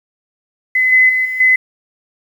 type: tone with level steps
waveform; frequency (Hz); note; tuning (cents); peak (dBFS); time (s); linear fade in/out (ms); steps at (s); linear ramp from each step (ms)
sine; 2028; B6; +45; -10 / -6 / -12 / -18 / -7; 0.75-1.56; 5; 0.92 / 1.09 / 1.25 / 1.4; 5
effects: 7-bit